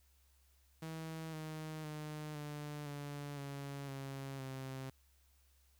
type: tone with pitch steps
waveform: sawtooth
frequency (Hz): 160.6 / 156.3 / 152.11 / 148.04 / 144.07 / 140.21 / 136.46 / 132.8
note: E3 / D#3 / D#3 / D3 / D3 / C#3 / C#3 / C3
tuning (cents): -45 / +8 / -39 / +14 / -33 / +20 / -27 / +26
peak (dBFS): -39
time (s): 0.82-4.9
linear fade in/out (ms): 5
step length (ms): 510
effects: added 67 Hz sine -68 dBFS peak until 5.79 s + white hiss -74 dBFS RMS until 5.79 s